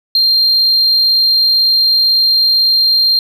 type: tone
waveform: sine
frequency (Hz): 4186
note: C8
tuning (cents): 0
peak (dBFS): -6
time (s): 0.15-3.19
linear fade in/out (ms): 2
effects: tanh soft clip ceiling -6 dBFS